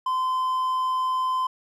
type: tone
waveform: triangle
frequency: 1029 Hz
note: C6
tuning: 29 cents flat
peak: -20 dBFS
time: 0.06-1.47 s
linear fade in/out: 5 ms
effects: none

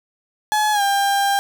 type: tone with pitch glide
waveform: 35% pulse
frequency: 850 to 797.7 Hz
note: G#5 to G5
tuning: +40 to +30 cents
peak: -14 dBFS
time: 0.52-1.39 s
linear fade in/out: 0 ms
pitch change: -110 cents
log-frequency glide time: 0.72-0.82 s
effects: none

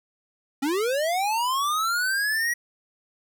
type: linear sweep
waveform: square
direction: up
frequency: 261.6 to 1927 Hz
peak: -23 dBFS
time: 0.62-2.54 s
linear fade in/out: 10 ms
effects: none

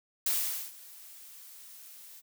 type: noise with ADSR envelope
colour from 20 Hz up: blue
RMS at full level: -28 dBFS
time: 0.26-2.22 s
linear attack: 4 ms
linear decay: 450 ms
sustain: -22 dB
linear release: 37 ms
effects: none

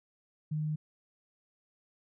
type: tone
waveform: sine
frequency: 153.3 Hz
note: D#3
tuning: 25 cents flat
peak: -30 dBFS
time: 0.51-0.76 s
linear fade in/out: 10 ms
effects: none

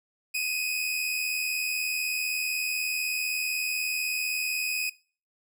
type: tone pair together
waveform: sawtooth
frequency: 2489 / 2569 Hz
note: D#7 / E7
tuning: 0 / -45 cents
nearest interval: minor second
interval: 55 cents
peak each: -25 / -30 dBFS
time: 0.34-4.9 s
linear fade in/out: 10 ms
effects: noise-tail reverb RT60 0.4 s tail -21 dB re dry

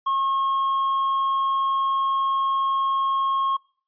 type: tone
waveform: triangle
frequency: 1083 Hz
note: C#6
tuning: 41 cents flat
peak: -18 dBFS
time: 0.06-3.57 s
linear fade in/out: 10 ms
effects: noise-tail reverb RT60 0.5 s tail -24 dB re dry + resampled to 11025 Hz

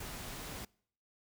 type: noise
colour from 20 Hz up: pink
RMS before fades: -44 dBFS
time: 0-0.65 s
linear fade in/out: 5 ms
effects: noise-tail reverb RT60 0.6 s tail -25 dB re dry

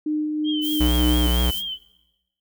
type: tone with tremolo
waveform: sine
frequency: 304.1 Hz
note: D#4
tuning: 40 cents flat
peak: -20 dBFS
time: 0.06-1.27 s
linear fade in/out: 5 ms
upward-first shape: sine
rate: 3 Hz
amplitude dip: 30%
type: tone with vibrato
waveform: sine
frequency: 3136 Hz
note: G7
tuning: in tune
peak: -26 dBFS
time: 0.44-1.78 s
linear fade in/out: 50 ms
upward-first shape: triangle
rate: 4.4 Hz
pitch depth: 74 cents each way
type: noise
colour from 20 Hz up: violet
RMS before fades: -31 dBFS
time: 0.61-1.63 s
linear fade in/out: 50 ms
type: tone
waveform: square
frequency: 61.6 Hz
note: B1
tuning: 4 cents flat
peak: -19 dBFS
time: 0.8-1.51 s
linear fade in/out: 10 ms
effects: noise-tail reverb RT60 1.0 s tail -20 dB re dry

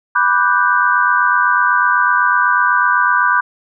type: chord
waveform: sine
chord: G major seventh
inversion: first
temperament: equal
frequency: 987.8 / 1174.7 / 1480 / 1568 Hz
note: B5 / D6 / F#6 / G6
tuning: 0 / 0 / 0 / 0 cents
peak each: -16 dBFS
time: 0.15-3.41 s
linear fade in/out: 10 ms
effects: none

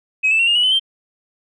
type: tone with pitch steps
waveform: sine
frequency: 2545 / 2636 / 2731 / 2829 / 2930 / 3035 / 3144 Hz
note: D#7 / E7 / F7 / F7 / F#7 / F#7 / G7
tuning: +39 / -1 / -39 / +22 / -18 / +43 / +4 cents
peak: -11 dBFS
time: 0.23-0.797 s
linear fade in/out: 20 ms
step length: 81 ms
effects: tanh soft clip ceiling -9 dBFS

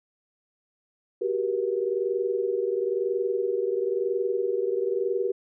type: tone cluster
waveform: sine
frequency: 377.5 / 398.5 / 477.4 Hz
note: F#4 / G4 / A#4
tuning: +35 / +28 / +41 cents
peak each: -28 dBFS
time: 1.21-5.32 s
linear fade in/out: 10 ms
effects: none

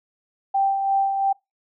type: tone with tremolo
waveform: sine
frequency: 784 Hz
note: G5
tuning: in tune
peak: -16 dBFS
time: 0.54-1.33 s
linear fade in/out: 10 ms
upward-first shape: sine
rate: 2.9 Hz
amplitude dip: 45%
effects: noise-tail reverb RT60 0.2 s tail -23 dB re dry

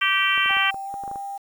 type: harmonic tone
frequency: 388.9 Hz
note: G4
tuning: 14 cents flat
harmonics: 3 / 4 / 5 / 6 / 7 / 8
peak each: -25 / -25 / -25 / -25 / -25 / -25 dBFS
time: 0.01-0.71 s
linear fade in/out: 10 ms
type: clicks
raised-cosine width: 1 ms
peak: -25 dBFS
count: 10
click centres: 0.377 / 0.46 / 0.508 / 0.569 / 0.744 / 0.941 / 1.037 / 1.078 / 1.114 / 1.158 s
type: tone with pitch glide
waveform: sine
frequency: 784 to 796.3 Hz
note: G5 to G5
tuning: 0 to +27 cents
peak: -29 dBFS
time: 0.49-1.38 s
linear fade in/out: 10 ms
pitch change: +27 cents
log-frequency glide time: 0.85-0.91 s
effects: 8-bit

